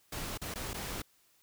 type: noise with dropouts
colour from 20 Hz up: pink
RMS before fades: -39 dBFS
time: 0.12-1.02 s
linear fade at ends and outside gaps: 5 ms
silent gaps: 0.376-0.415 / 0.541-0.556 / 0.734-0.741 s
effects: white hiss -68 dBFS RMS until 1.42 s